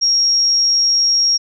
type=tone; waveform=sine; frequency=5588 Hz; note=F8; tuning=in tune; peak=-11 dBFS; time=0.01-1.38 s; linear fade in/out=20 ms; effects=none